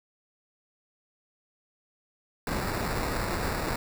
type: noise with sample-and-hold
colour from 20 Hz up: pink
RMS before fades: -30 dBFS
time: 2.47-3.76 s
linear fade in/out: 2 ms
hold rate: 3150 Hz
effects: none